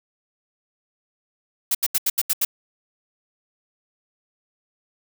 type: noise bursts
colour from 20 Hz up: blue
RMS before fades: -20 dBFS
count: 7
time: 1.71-2.45 s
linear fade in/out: 5 ms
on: 38 ms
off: 79 ms
effects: none